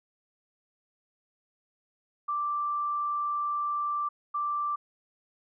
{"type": "tone bursts at uneven times", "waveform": "sine", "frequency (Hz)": 1174.7, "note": "D6", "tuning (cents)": 0, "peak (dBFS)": -27, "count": 2, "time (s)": [[2.28, 4.09], [4.34, 4.76]], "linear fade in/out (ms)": 10, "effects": []}